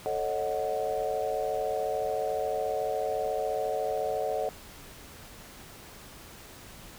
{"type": "chord", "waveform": "sine", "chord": "D# half-diminished seventh", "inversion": "second", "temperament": "equal with one note detuned", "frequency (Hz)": [440, 548.3, 622.3, 740], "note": ["A4", "C#5", "D#5", "F#5"], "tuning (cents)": [0, -19, 0, 0], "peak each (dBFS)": -33, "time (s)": [0.06, 4.49], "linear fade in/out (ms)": 0, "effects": ["pink hiss -48 dBFS RMS until 6.98 s"]}